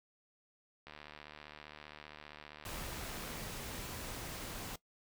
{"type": "click train", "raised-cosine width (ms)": 0.3, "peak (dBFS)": -33, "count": 192, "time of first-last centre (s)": [0.87, 3.41], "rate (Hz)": 75.2}
{"type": "noise", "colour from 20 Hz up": "pink", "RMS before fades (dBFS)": -44, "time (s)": [2.65, 4.76], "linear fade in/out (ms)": 5}
{"effects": ["noise-tail reverb RT60 0.1 s tail -19 dB re dry"]}